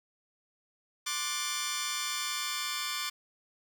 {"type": "chord", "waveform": "10% pulse", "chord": "D dominant seventh", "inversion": "third", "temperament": "just", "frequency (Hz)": [1057.2, 1174.7, 1468.3, 1762], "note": ["C6", "D6", "F#6", "A6"], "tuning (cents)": [18, 0, -14, 2], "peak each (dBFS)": [-31, -27, -32, -31], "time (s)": [1.06, 3.1], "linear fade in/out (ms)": 10, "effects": []}